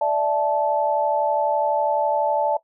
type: chord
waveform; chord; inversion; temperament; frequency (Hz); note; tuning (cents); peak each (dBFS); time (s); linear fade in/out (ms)
sine; D suspended second; none; equal with one note detuned; 587.3 / 659.3 / 872.4; D5 / E5 / A5; 0 / 0 / -15; -22 / -24 / -21; 0.01-2.57; 5
effects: noise-tail reverb RT60 0.1 s tail -18 dB re dry